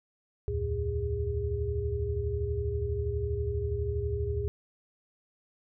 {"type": "tone cluster", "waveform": "sine", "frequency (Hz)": [72.5, 84.8, 113.8, 408.5], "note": ["D2", "E2", "A#2", "G#4"], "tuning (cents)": [-22, 50, -41, -29], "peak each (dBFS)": [-33, -34, -35, -33], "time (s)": [0.48, 4.48], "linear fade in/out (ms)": 0, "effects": []}